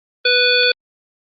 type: harmonic tone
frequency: 493.9 Hz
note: B4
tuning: in tune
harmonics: 1 / 3 / 5 / 7 / 9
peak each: -18 / -18 / -18 / -18 / -18 dBFS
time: 0.25-0.72 s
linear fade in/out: 5 ms
effects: Opus 32 kbps